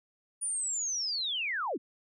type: linear sweep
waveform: sine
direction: down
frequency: 9610 to 184.2 Hz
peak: -30 dBFS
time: 0.41-1.78 s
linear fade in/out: 20 ms
effects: none